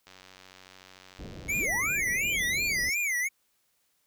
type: click train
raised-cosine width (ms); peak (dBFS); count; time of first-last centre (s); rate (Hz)
0.2; -32; 149; 0.07-1.653; 93.5
type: low-pass noise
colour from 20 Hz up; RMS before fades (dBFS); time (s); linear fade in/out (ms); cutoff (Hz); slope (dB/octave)
pink; -42; 1.19-2.9; 2; 550; 24
type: tone with vibrato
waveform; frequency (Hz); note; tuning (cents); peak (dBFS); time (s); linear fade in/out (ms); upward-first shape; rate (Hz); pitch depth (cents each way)
square; 2168; C#7; -39; -27; 1.48-3.29; 20; sine; 2.8; 200
type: linear sweep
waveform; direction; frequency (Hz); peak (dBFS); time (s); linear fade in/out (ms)
sine; up; 69.7 to 5540; -35; 1.55-2.95; 10
effects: white hiss -72 dBFS RMS until 4.06 s